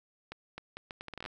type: accelerating click train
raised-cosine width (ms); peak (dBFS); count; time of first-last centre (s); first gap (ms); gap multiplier
0.3; -25; 13; 0.32-1.261; 260; 0.73
effects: none